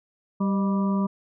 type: harmonic tone with a mistuned harmonic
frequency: 196 Hz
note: G3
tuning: in tune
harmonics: 1 / 2 / 3 / 5 / 6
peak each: -21 / -35 / -36 / -34 / -36 dBFS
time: 0.4-1.07 s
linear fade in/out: 10 ms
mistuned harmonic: 3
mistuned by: +63 cents
effects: none